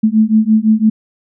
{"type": "beating tone pair", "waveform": "sine", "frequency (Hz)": [215.1, 221], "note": ["A3", "A3"], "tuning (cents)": [-39, 8], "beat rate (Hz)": 5.9, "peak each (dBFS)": -11, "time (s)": [0.03, 0.9], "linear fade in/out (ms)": 10, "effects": []}